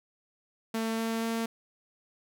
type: tone with pitch steps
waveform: sawtooth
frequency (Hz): 224.5 / 226.1 / 227.6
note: A3 / A3 / A#3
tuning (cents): +35 / +47 / -41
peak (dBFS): -25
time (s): 0.74-1.46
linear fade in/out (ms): 5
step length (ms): 240
effects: none